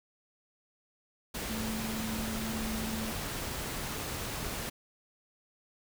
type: tone in noise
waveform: sine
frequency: 221 Hz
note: A3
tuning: 8 cents sharp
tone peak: -35 dBFS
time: 1.49-3.12 s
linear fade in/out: 10 ms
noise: pink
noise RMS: -37 dBFS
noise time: 1.34-4.7 s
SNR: -1 dB
effects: none